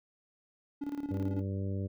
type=tone with tremolo; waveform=triangle; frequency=286.1 Hz; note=D4; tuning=45 cents flat; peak=-30 dBFS; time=0.81-1.42 s; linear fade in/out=10 ms; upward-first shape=square; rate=18 Hz; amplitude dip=70%
type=harmonic tone; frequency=97.5 Hz; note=G2; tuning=9 cents flat; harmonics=1 / 2 / 3 / 4 / 5 / 6; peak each=-33 / -39 / -43 / -45 / -47 / -49 dBFS; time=1.1-1.88 s; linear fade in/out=20 ms
effects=none